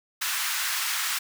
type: high-pass noise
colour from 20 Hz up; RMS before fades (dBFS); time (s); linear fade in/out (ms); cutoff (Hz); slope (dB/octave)
pink; -28; 0.21-1.19; 10; 1200; 24
effects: none